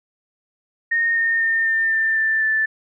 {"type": "tone with pitch steps", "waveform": "sine", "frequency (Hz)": [1846, 1831.1, 1816.4, 1801.8, 1787.2, 1772.8, 1758.6], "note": ["A#6", "A#6", "A#6", "A6", "A6", "A6", "A6"], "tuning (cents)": [-17, -31, -45, 41, 27, 13, -1], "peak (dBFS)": -16, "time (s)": [0.91, 2.66], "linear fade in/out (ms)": 10, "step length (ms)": 250, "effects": []}